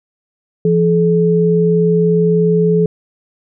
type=tone pair together; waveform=sine; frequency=170 / 428.4 Hz; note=F3 / A4; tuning=-46 / -46 cents; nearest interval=octave + major third; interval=1600 cents; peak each=-12 dBFS; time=0.65-2.86 s; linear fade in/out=2 ms; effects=none